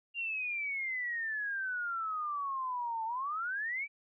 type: exponential two-way sweep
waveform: sine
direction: down then up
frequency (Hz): 2803 to 880 to 2353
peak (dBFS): -33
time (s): 0.14-3.88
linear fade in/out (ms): 50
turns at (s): 3.05
effects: none